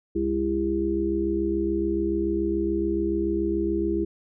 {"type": "harmonic tone", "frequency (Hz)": 67, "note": "C2", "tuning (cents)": 42, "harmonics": [1, 3, 5, 6], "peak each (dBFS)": [-32, -31, -24, -29], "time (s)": [0.15, 4.05], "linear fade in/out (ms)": 10, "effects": []}